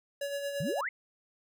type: tone with tremolo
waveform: square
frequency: 565 Hz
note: C#5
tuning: 33 cents sharp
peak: -32 dBFS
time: 0.21-0.81 s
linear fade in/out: 5 ms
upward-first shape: sine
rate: 8.8 Hz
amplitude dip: 45%
type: exponential sweep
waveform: sine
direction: up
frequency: 127.2 to 2233 Hz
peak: -31 dBFS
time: 0.6-0.89 s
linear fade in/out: 5 ms
effects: none